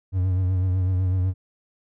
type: tone with vibrato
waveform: triangle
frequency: 92.5 Hz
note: F#2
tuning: in tune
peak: -17 dBFS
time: 0.12-1.34 s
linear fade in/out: 50 ms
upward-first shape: triangle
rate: 8 Hz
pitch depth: 53 cents each way
effects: none